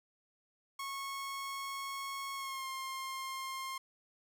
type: tone with pitch glide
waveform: sawtooth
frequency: 1097 to 1062.1 Hz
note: C#6 to C6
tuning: -18 to +26 cents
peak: -35 dBFS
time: 0.79-3.78 s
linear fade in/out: 5 ms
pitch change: -56 cents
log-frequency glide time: 2.35-2.67 s
effects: none